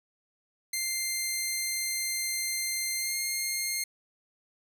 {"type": "tone with pitch glide", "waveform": "10% pulse", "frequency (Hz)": [2093, 2123], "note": ["C7", "C7"], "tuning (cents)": [0, 25], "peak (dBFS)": -20, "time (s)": [0.73, 3.84], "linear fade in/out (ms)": 5, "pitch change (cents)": 25, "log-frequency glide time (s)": [2.96, 3.16], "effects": []}